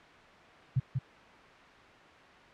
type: tone with echo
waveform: sine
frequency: 130 Hz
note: C3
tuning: 11 cents flat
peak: -23 dBFS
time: 0.76-0.8 s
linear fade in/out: 10 ms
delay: 190 ms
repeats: 1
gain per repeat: -4 dB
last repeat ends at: 0.99 s
effects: white hiss -53 dBFS RMS until 2.53 s + low-pass 2000 Hz 12 dB/octave